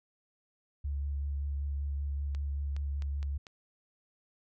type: tone with vibrato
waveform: sine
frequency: 70.8 Hz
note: C#2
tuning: 37 cents sharp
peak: -31 dBFS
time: 0.84-3.38 s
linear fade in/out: 10 ms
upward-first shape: sine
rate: 5.2 Hz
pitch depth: 17 cents each way
type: clicks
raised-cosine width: 0.2 ms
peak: -31 dBFS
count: 5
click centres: 2.349 / 2.765 / 3.022 / 3.229 / 3.468 s
effects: none